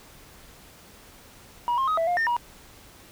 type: tone with pitch steps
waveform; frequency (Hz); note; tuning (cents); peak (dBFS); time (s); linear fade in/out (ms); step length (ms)
sine; 961 / 1066 / 1260 / 660 / 707 / 1815 / 958; B5 / C6 / D#6 / E5 / F5 / A#6 / A#5; -48 / +32 / +21 / +2 / +21 / -47 / +47; -19; 1.68-2.366; 0; 98
effects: tanh soft clip ceiling -20 dBFS + pink hiss -50 dBFS RMS until 3.11 s